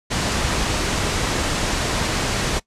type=low-pass noise; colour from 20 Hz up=pink; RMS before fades=-22 dBFS; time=0.1-2.6 s; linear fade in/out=20 ms; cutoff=8400 Hz; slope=24 dB/octave; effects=noise-tail reverb RT60 0.1 s tail -20 dB re dry + resampled to 32000 Hz